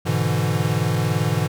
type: chord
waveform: square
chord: E dominant seventh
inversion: first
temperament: equal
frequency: 103.83 / 123.47 / 146.83 / 164.81 Hz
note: G#2 / B2 / D3 / E3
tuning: 0 / 0 / 0 / 0 cents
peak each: -25 dBFS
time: 0.05-1.48 s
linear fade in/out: 20 ms
effects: none